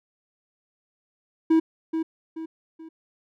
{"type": "tone with echo", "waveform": "triangle", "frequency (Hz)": 322.8, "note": "E4", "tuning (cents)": -36, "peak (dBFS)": -13, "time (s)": [1.5, 1.6], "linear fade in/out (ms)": 10, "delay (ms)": 430, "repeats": 3, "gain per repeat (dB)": -8, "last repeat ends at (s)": 2.89, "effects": []}